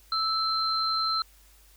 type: tone pair together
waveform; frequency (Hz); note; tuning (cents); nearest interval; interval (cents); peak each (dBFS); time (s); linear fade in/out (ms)
sine; 1315 / 4116; E6 / C8; -5 / -29; octave + minor sixth; 1976; -27; 0.12-1.22; 2
effects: added 50 Hz sine -56 dBFS peak until 1.76 s + white hiss -59 dBFS RMS until 1.76 s